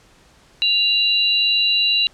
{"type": "tone pair together", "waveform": "sine", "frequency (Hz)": [2794, 3951], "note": ["F7", "B7"], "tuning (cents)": [0, 0], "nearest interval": "tritone", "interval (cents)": 600, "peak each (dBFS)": -17, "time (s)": [0.62, 2.07], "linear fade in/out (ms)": 0, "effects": ["pink hiss -52 dBFS RMS until 2.13 s", "low-pass 8000 Hz 12 dB/octave"]}